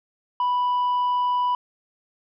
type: tone with tanh clipping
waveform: triangle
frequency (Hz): 987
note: B5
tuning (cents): -1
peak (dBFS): -20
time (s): 0.4-1.55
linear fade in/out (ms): 2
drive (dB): 7
effects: none